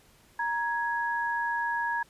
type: tone pair together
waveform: sine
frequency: 938 / 1665.5 Hz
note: A#5 / G#6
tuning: +11 / +4 cents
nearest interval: minor seventh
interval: 993 cents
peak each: -29 / -30 dBFS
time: 0.39-2.03 s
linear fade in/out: 5 ms
effects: pink hiss -60 dBFS RMS until 2.09 s + resampled to 32000 Hz